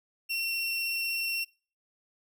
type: tone with vibrato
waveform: 30% pulse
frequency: 2721 Hz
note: F7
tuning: 46 cents flat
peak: -26 dBFS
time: 0.29-1.45 s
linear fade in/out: 20 ms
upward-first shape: triangle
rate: 16 Hz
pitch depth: 9 cents each way
effects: noise-tail reverb RT60 0.4 s tail -24 dB re dry